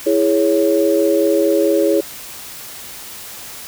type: chord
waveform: sine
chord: C# minor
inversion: first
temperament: equal with one note detuned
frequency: 329.6 / 414.1 / 554.4 Hz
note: E4 / G#4 / C#5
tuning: 0 / -5 / 0 cents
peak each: -16 dBFS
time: 0.06-2.01 s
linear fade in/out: 10 ms
effects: white hiss -33 dBFS RMS until 3.67 s